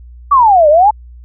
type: exponential two-way sweep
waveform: sine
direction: down then up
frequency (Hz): 1175 to 579 to 883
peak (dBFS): -4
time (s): 0.31-0.91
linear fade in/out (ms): 10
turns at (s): 0.69
effects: added 60 Hz sine -32 dBFS peak until 1.24 s